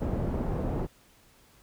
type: low-pass noise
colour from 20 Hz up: pink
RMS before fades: -30 dBFS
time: 0-0.87 s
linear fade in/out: 20 ms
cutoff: 560 Hz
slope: 12 dB/octave
effects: pink hiss -60 dBFS RMS until 1.62 s